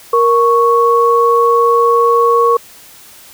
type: tone pair together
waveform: sine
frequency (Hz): 468.6 / 1108.7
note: A#4 / C#6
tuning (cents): +9 / 0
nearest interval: octave + minor third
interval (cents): 1491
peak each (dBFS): -10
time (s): 0.13-2.57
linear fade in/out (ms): 5
effects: white hiss -39 dBFS RMS until 3.33 s